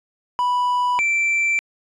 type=tone pair in turn; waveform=triangle; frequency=986 / 2341 Hz; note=B5 / D7; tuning=-3 / -6 cents; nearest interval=octave + minor third; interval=1497 cents; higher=second; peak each=-15 dBFS; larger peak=neither; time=0.39-0.99 / 0.99-1.59 s; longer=neither; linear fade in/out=0 ms; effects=resampled to 24000 Hz